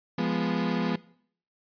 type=chord; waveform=35% pulse; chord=F diminished; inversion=none; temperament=equal with one note detuned; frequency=174.01 / 207.7 / 246.9 Hz; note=F3 / Ab3 / Cb4; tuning=-6 / 0 / 0 cents; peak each=-28 dBFS; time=0.18-0.96 s; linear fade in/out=5 ms; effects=noise-tail reverb RT60 0.6 s tail -20 dB re dry + resampled to 11025 Hz